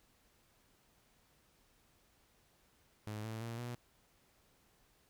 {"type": "tone with pitch steps", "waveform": "sawtooth", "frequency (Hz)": [106.5, 111.09, 115.87, 120.86], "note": ["G#2", "A2", "A#2", "B2"], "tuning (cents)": [44, 17, -10, -37], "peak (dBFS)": -37, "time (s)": [3.07, 3.75], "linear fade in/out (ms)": 0, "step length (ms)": 170, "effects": ["pink hiss -71 dBFS RMS until 5.09 s"]}